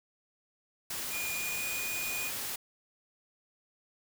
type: noise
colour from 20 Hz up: white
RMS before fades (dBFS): -37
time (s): 0.9-2.56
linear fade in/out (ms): 5
type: tone with pitch glide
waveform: square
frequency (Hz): 2435 to 2460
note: D#7 to D#7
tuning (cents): -38 to -20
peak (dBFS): -36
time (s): 1.1-2.32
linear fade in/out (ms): 50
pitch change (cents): +18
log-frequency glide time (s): 1.38-1.61
effects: none